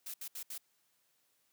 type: noise bursts at uneven times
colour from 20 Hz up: blue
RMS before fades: -43 dBFS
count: 4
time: 0.06-0.14 / 0.21-0.28 / 0.35-0.43 / 0.5-0.58 s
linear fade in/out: 5 ms
effects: white hiss -75 dBFS RMS until 1.52 s + high-pass 100 Hz 12 dB/octave